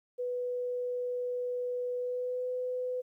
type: tone with pitch glide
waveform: sine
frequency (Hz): 493.9 to 502.2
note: B4 to B4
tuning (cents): 0 to +29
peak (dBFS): -31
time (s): 0.18-3.02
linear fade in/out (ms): 20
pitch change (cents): +29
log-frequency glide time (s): 1.97-2.48
effects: 12-bit